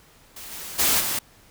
white noise with level steps, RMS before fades -39 / -36 / -20 / -26 dBFS, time 0.36-1.19 s, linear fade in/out 5 ms, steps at 0.51 / 0.78 / 0.99 s, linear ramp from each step 20 ms, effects pink hiss -54 dBFS RMS until 1.5 s

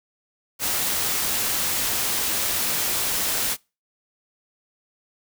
white noise, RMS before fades -24 dBFS, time 0.59-3.57 s, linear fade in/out 50 ms, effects noise-tail reverb RT60 0.3 s tail -26 dB re dry

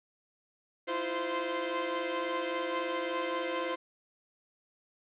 sawtooth tone cluster, 324.1 / 347.7 / 518 / 1041 Hz, E4 / F4 / C5 / C6, -29 / -8 / -17 / -9 cents, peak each -36 / -34 / -30 / -35 dBFS, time 0.87-3.76 s, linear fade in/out 20 ms, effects resampled to 8000 Hz + 10-bit

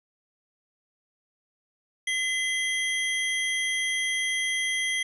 square tone pair together, 2037 / 3241 Hz, C7 / G#7, -47 / -43 cents, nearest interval minor sixth, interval 804 cents, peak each -27 / -31 dBFS, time 2.07-5.03 s, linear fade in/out 5 ms, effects resampled to 24000 Hz

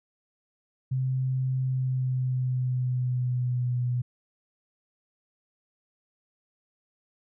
sine tone with pitch glide, 130.2 to 123.32 Hz, C3 to B2, -8 to -2 cents, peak -24 dBFS, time 0.91-4.02 s, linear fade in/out 10 ms, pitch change -94 cents, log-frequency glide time 1.62-3.8 s, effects none

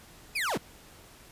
35% pulse linear sweep, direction down, 2587 to 64.3 Hz, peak -26 dBFS, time 0.35-0.58 s, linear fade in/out 10 ms, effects pink hiss -53 dBFS RMS until 1.31 s + resampled to 32000 Hz

